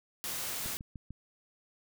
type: noise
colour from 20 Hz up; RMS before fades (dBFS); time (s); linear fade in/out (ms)
white; -37; 0.24-0.77; 0
type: click train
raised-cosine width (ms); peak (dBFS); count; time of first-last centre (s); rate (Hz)
5; -31; 4; 0.66-1.106; 6.72
effects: none